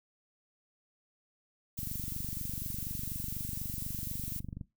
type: noise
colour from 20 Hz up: violet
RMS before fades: -40 dBFS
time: 1.77-4.4 s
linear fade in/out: 10 ms
type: click train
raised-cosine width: 5 ms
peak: -28 dBFS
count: 69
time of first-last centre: 1.79-4.612 s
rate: 24.1 Hz
effects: noise-tail reverb RT60 0.2 s tail -18 dB re dry